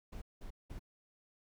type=noise bursts; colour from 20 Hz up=brown; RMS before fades=-45 dBFS; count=3; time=0.12-0.794 s; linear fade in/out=10 ms; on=98 ms; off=190 ms; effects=none